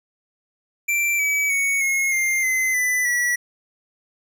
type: tone with pitch steps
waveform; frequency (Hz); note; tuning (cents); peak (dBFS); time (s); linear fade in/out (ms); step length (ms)
square; 2349 / 2286 / 2225 / 2165 / 2107 / 2051 / 1995.9 / 1942.5; D7 / D7 / C#7 / C#7 / C7 / C7 / B6 / B6; 0 / -47 / +6 / -41 / +12 / -35 / +18 / -29; -19; 0.88-3.36; 10; 310
effects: none

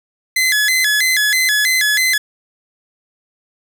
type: tone with vibrato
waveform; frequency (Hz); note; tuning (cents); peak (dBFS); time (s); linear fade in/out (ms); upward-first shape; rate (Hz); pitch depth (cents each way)
sawtooth; 1864.7; A#6; 0; -9; 0.36-2.18; 5; square; 3.1; 160
effects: none

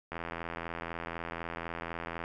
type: click train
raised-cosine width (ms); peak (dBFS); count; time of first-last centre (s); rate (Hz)
0.5; -22; 179; 0.12-2.239; 84
effects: none

